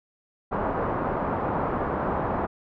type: low-pass noise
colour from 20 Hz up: white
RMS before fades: -27 dBFS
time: 0.51-2.47 s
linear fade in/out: 20 ms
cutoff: 1100 Hz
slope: 24 dB/octave
effects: none